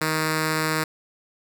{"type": "tone with notch filter", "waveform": "5% pulse", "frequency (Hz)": 157.1, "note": "D#3", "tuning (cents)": 17, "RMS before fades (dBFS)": -24, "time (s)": [0.01, 0.84], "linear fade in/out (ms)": 5, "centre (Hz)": 730, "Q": 1.9, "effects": []}